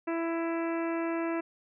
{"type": "harmonic tone", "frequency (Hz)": 332.2, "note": "E4", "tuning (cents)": 13, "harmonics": [1, 2, 3, 4, 5, 6, 7, 8], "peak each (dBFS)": [-30, -36, -40, -42, -44, -46, -47, -48], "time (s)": [0.07, 1.41], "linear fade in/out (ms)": 10, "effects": []}